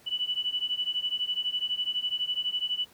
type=beating tone pair; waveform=sine; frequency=2960 / 2972 Hz; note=F#7 / F#7; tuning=0 / +7 cents; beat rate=12 Hz; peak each=-31 / -30 dBFS; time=0.06-2.86 s; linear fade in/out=20 ms; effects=pink hiss -57 dBFS RMS until 2.93 s + high-pass 100 Hz 12 dB/octave